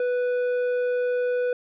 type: tone with tanh clipping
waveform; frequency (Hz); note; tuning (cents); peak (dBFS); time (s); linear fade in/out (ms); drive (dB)
triangle; 493.9; B4; 0; -23; 0-1.53; 2; 12
effects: none